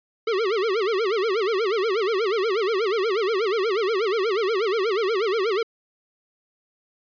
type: tone with vibrato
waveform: square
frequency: 415.3 Hz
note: G#4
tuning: in tune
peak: -21 dBFS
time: 0.27-5.63 s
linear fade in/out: 5 ms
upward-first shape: sine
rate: 8.3 Hz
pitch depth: 210 cents each way
effects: resampled to 11025 Hz